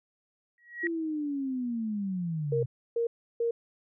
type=tone with exponential growth; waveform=sine; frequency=1909 Hz; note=A#6; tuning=41 cents sharp; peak=-25 dBFS; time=0.58-0.87 s; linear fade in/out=1 ms; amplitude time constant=62 ms
type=linear sweep; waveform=sine; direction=down; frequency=343.3 to 123.5 Hz; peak=-29 dBFS; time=0.83-2.66 s; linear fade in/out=10 ms
type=tone bursts; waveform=sine; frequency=466.2 Hz; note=A#4; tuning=in tune; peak=-25 dBFS; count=3; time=2.52-3.51 s; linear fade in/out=5 ms; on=110 ms; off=330 ms
effects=none